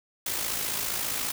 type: noise with amplitude modulation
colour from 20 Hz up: white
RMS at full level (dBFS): -28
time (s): 0.26-1.32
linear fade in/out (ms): 5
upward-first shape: sine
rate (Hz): 54.8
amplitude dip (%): 50
effects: none